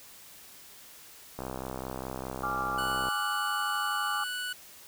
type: click train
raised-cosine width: 1 ms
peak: -22 dBFS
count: 111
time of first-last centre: 1.39-3.085 s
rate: 64.9 Hz
type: chord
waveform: sine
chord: D diminished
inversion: second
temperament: equal with one note detuned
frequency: 830.6 / 1174.7 / 1388.1 Hz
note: Ab5 / D6 / F6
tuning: 0 / 0 / -11 cents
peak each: -36 / -32 / -35 dBFS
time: 2.43-4.24 s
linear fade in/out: 5 ms
type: tone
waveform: 25% pulse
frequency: 1480 Hz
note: F#6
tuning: in tune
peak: -29 dBFS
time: 2.78-4.53 s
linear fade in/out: 5 ms
effects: white hiss -51 dBFS RMS until 4.87 s